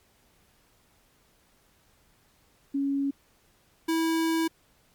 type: tone pair in turn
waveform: sine / square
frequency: 277.8 / 326 Hz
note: C#4 / E4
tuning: +4 / -19 cents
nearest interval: minor third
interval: 277 cents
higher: second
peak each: -24 dBFS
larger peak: neither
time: 2.74-3.11 / 3.88-4.48 s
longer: second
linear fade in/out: 10 ms
effects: pink hiss -64 dBFS RMS until 4.94 s + MP3 96 kbps